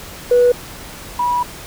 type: tone pair in turn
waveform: sine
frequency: 488.7 / 975.2 Hz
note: B4 / B5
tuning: -18 / -22 cents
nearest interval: octave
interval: 1196 cents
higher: second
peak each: -7 / -14 dBFS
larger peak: first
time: 0.31-0.52 / 1.19-1.43 s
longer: second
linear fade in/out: 5 ms
effects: tanh soft clip ceiling -5 dBFS + pink hiss -34 dBFS RMS until 1.66 s